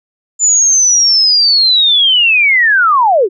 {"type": "linear sweep", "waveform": "sine", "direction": "down", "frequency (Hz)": [7100, 340], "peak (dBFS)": -6, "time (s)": [0.39, 3.29], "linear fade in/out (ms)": 50, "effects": []}